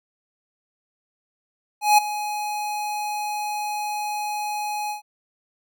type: tone with ADSR envelope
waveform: square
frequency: 838 Hz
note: G#5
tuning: 15 cents sharp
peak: -11 dBFS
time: 1.81-5.02 s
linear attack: 170 ms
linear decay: 10 ms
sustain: -15 dB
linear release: 120 ms
effects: none